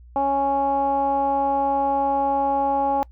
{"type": "tone with low-pass filter", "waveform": "15% pulse", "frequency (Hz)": 276.7, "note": "C#4", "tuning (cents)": -3, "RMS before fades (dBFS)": -21, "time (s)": [0.16, 3.03], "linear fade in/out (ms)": 0, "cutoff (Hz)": 810, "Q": 4.6, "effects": ["noise-tail reverb RT60 0.1 s tail -24 dB re dry", "added 60 Hz sine -43 dBFS peak until 3.11 s"]}